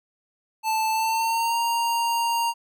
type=tone with pitch glide; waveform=square; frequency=880 to 932.3 Hz; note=A5 to A#5; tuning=0 to 0 cents; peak=-22 dBFS; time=0.63-2.54 s; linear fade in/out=50 ms; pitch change=+100 cents; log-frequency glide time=0.91-1.59 s; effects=none